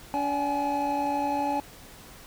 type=tone cluster; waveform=triangle; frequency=286.4 / 576 / 787 / 847 Hz; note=D4 / D5 / G5 / G#5; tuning=-43 / -34 / +7 / +34 cents; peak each=-29 / -32 / -33 / -25 dBFS; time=0.14-1.6 s; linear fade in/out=0 ms; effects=pink hiss -48 dBFS RMS until 2.26 s